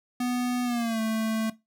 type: tone with pitch glide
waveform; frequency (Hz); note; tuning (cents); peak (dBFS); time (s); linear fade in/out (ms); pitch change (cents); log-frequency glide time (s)
square; 246.9 to 221.2; B3 to A3; 0 to +9; -26; 0.2-1.5; 5; -191; 0.64-1
effects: noise-tail reverb RT60 0.2 s tail -17 dB re dry